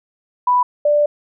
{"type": "tone pair in turn", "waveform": "sine", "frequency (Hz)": [989, 589.6], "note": ["B5", "D5"], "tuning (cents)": [2, 7], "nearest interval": "major sixth", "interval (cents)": 895, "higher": "first", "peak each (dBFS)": -11, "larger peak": "neither", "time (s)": [[0.47, 0.63], [0.85, 1.06]], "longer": "second", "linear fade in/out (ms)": 5, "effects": []}